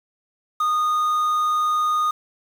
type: tone with quantisation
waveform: triangle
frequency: 1231 Hz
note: D#6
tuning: 19 cents flat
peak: -16 dBFS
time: 0.6-2.11 s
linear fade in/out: 5 ms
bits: 7
effects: none